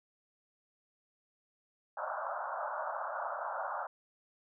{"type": "band-pass noise", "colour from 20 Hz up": "pink", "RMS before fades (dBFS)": -38, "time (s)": [1.97, 3.87], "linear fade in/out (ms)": 5, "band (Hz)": [570, 1500], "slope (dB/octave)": 96, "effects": []}